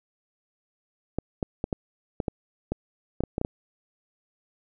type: clicks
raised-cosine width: 2 ms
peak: -13 dBFS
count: 12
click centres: 1.186 / 1.428 / 1.641 / 1.728 / 2.202 / 2.282 / 2.72 / 3.206 / 3.237 / 3.381 / 3.414 / 3.449 s
effects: none